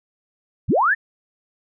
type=linear sweep; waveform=sine; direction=up; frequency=40.41 to 1864.7 Hz; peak=-14 dBFS; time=0.68-0.95 s; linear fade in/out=20 ms; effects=none